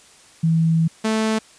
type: tone pair in turn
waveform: sine / sawtooth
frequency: 163.1 / 219.4 Hz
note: E3 / A3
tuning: -18 / -5 cents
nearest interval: perfect fourth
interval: 513 cents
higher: second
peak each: -14 dBFS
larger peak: neither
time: 0.43-0.88 / 1.04-1.39 s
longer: first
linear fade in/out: 10 ms
effects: white hiss -49 dBFS RMS until 1.58 s + resampled to 22050 Hz